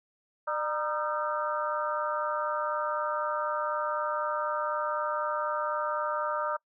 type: tone cluster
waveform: sine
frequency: 600 / 941 / 1220 / 1344 / 1547 Hz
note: D5 / A#5 / D#6 / E6 / G6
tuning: +37 / +16 / -34 / +33 / -23 cents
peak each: -33 / -34 / -33 / -35 / -40 dBFS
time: 0.47-6.57 s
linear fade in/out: 10 ms
effects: noise-tail reverb RT60 0.1 s tail -25 dB re dry